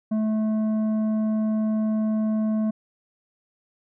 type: tone with tanh clipping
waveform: sine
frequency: 217 Hz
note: A3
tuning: 24 cents flat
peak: -22 dBFS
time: 0.11-2.71 s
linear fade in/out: 10 ms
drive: 8 dB
effects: none